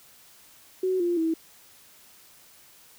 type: tone with pitch steps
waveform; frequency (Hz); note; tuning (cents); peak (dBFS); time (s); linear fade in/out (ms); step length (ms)
sine; 372.9 / 347.9 / 324.6; F#4 / F4 / E4; +14 / -7 / -27; -22; 0.83-1.34; 5; 170
effects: white hiss -54 dBFS RMS until 2.98 s